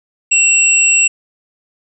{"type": "tone pair together", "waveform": "sine", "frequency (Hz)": [2727, 7721], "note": ["F7", "B8"], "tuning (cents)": [-42, -40], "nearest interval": "octave + tritone", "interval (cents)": 1802, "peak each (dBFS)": -11, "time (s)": [0.31, 1.08], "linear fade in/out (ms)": 10, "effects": []}